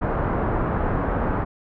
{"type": "low-pass noise", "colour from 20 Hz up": "pink", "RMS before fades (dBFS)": -23, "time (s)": [0.01, 1.45], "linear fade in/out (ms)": 20, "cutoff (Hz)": 1400, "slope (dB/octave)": 24, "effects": []}